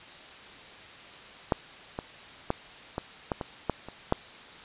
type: clicks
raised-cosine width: 1 ms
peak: -8 / -18 / -11 / -16 / -13 / -18 / -11 / -26 / -8 dBFS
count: 9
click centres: 1.522 / 1.989 / 2.504 / 2.981 / 3.318 / 3.412 / 3.697 / 3.886 / 4.124 s
effects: white hiss -47 dBFS RMS until 4.64 s + resampled to 8000 Hz